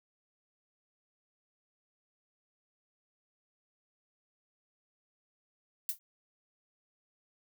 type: noise with exponential decay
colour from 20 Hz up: violet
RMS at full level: -29 dBFS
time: 5.89-5.99 s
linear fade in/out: 0 ms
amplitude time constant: 21 ms
effects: none